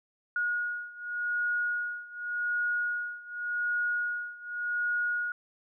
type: beating tone pair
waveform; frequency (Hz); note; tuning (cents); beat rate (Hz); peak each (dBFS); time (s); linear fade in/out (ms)
sine; 1444 / 1444.87; F#6 / F#6; -43 / -42; 0.87; -31 / -33; 0.36-5.32; 2
effects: none